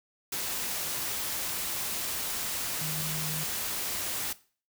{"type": "tone in noise", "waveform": "sine", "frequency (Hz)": 155.1, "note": "D#3", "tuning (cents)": -5, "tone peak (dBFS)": -35, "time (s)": [2.81, 3.44], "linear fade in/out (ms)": 5, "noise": "white", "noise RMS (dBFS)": -33, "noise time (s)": [0.32, 4.33], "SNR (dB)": -5, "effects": ["noise-tail reverb RT60 0.4 s tail -18 dB re dry"]}